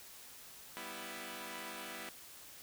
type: chord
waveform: 5% pulse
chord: E minor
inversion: first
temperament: equal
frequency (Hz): 196 / 246.9 / 329.6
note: G3 / B3 / E4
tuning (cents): 0 / 0 / 0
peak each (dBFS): -39 / -37 / -36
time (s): 0.77-2.09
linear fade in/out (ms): 0
effects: white hiss -54 dBFS RMS until 2.62 s